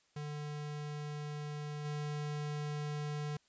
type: tone with level steps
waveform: square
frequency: 148.4 Hz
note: D3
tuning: 18 cents sharp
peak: -40 / -37 dBFS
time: 0.16-3.37 s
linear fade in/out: 5 ms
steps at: 1.84 s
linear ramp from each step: 20 ms
effects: white hiss -72 dBFS RMS until 3.48 s + resampled to 16000 Hz